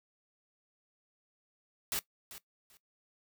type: noise with echo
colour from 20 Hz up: white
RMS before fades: -34 dBFS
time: 1.92-1.99 s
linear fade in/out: 0 ms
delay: 390 ms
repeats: 2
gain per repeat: -14 dB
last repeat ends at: 2.77 s
effects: noise-tail reverb RT60 0.1 s tail -17 dB re dry